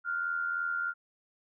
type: tone pair together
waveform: sine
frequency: 1396.9 / 1480 Hz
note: F6 / F#6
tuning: 0 / 0 cents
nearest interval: minor second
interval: 100 cents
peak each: -30 / -38 dBFS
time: 0.04-0.94 s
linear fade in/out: 50 ms
effects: none